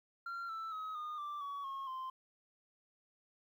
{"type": "tone with pitch steps", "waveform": "sine", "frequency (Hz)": [1378, 1324.2, 1272.4, 1222.7, 1174.9, 1129, 1084.9, 1042.5], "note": ["F6", "E6", "D#6", "D#6", "D6", "C#6", "C#6", "C6"], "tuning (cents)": [-24, 7, 38, -31, 0, 31, -38, -7], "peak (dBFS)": -37, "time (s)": [0.26, 2.1], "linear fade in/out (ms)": 5, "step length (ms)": 230, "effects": ["tanh soft clip ceiling -39 dBFS", "12-bit"]}